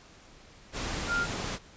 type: tone in noise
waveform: sine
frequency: 1400 Hz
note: F6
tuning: 4 cents sharp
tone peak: -26 dBFS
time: 1.07-1.27 s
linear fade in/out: 50 ms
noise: pink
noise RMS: -34 dBFS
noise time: 0.72-1.59 s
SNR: +5 dB
effects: pink hiss -54 dBFS RMS until 1.76 s + resampled to 16000 Hz